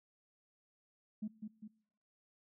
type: tone with echo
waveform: sine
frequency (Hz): 213.7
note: G#3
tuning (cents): +50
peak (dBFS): -36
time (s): 1.22-1.28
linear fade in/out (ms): 10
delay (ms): 200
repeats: 2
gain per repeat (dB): -5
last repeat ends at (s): 1.68
effects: noise-tail reverb RT60 0.7 s tail -23 dB re dry + tanh soft clip ceiling -32 dBFS